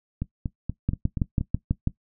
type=two click trains; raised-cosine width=5 ms; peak=-15 / -10 dBFS; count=6 / 7; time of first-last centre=0.22-1.41 / 0.89-1.874 s; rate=4.2 / 6.1 Hz; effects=noise-tail reverb RT60 0.1 s tail -17 dB re dry